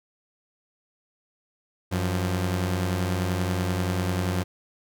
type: tone pair together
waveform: sawtooth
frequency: 92.7 / 175.1 Hz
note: F#2 / F3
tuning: +4 / +5 cents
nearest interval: major seventh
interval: 1101 cents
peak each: -21 / -26 dBFS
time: 1.91-4.44 s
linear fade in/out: 20 ms
effects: none